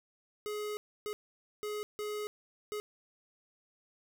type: tone bursts at uneven times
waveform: square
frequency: 420.2 Hz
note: G#4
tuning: 20 cents sharp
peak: -36 dBFS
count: 5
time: 0.46-0.77 / 1.06-1.13 / 1.63-1.83 / 1.99-2.27 / 2.72-2.8 s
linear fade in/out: 0 ms
effects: none